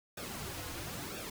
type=noise with flanger; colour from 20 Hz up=pink; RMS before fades=-42 dBFS; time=0.17-1.3 s; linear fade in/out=5 ms; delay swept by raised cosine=0.98 to 5.18 ms; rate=1 Hz; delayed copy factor=-0.7; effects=none